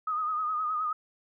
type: tone with vibrato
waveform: sine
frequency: 1247 Hz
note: D#6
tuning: 3 cents sharp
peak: -27 dBFS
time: 0.07-0.93 s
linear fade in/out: 5 ms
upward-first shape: sine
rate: 9.6 Hz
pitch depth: 53 cents each way
effects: none